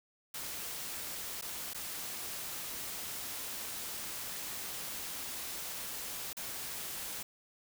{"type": "noise with dropouts", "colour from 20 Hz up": "white", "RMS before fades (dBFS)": -41, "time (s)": [0.34, 7.23], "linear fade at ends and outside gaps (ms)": 5, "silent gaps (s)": [[1.413, 1.422], [1.735, 1.745], [6.331, 6.368]], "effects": []}